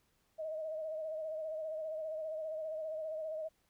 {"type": "tone with vibrato", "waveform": "sine", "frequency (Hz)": 629, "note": "D#5", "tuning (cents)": 19, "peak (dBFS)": -37, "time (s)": [0.38, 3.49], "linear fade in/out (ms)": 20, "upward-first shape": "sine", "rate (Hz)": 15, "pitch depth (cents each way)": 44, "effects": ["pink hiss -75 dBFS RMS until 3.69 s"]}